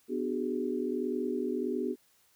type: chord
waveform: sine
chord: G# half-diminished seventh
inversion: first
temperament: just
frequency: 249.2 / 299 / 373.8 / 415.3 Hz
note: B3 / D4 / F#4 / G#4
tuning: +16 / +31 / +18 / 0 cents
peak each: -34 / -37 / -34 / -36 dBFS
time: 0.08-1.96 s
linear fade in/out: 50 ms
effects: white hiss -67 dBFS RMS until 2.35 s